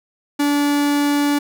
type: tone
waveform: 45% pulse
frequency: 288.9 Hz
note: D4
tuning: 28 cents flat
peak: -15 dBFS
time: 0.39-1.39 s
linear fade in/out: 10 ms
effects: none